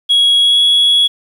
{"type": "tone with pitch glide", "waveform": "sine", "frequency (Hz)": [3322, 3353], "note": ["G#7", "G#7"], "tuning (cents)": [0, 16], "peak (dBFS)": -5, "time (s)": [0.09, 1.08], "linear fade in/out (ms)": 20, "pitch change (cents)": 16, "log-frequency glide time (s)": [0.39, 0.6], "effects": ["tanh soft clip ceiling -6 dBFS", "7-bit"]}